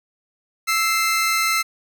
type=tone pair together; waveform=sawtooth; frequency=1318.5 / 2093 Hz; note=E6 / C7; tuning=0 / 0 cents; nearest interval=minor sixth; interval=800 cents; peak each=-17 dBFS; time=0.67-1.63 s; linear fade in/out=20 ms; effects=none